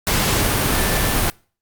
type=tone in noise; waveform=sine; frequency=1760 Hz; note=A6; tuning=in tune; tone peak=-28 dBFS; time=0.72-1.13 s; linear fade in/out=0 ms; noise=pink; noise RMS=-18 dBFS; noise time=0.07-1.3 s; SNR=-13 dB; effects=noise-tail reverb RT60 0.4 s tail -25 dB re dry + Opus 48 kbps